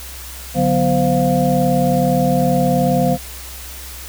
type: tone cluster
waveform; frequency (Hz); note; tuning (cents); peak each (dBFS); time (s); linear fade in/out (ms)
sine; 145.9 / 185 / 247.2 / 517 / 703; D3 / F#3 / B3 / C5 / F5; -11 / 0 / +2 / -21 / +11; -19; 0.54-3.18; 50
effects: added 64 Hz sine -34 dBFS peak until 4.08 s + white hiss -34 dBFS RMS until 4.08 s